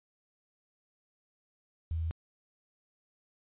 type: tone with quantisation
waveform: sine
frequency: 81.5 Hz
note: E2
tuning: 19 cents flat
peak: -30 dBFS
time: 1.91-2.11 s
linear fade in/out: 0 ms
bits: 10
effects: resampled to 8000 Hz